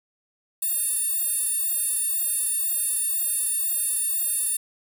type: tone with high-pass filter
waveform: 15% pulse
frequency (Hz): 902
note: A5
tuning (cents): +43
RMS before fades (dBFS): -25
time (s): 0.62-4.57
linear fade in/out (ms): 5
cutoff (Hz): 11000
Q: 3.5
effects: none